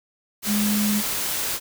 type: tone in noise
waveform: sine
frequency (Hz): 208.4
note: G#3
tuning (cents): +6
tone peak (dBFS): -20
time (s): 0.46-1.03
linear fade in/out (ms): 50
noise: white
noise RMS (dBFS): -26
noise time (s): 0.42-1.6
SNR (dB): +3
effects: none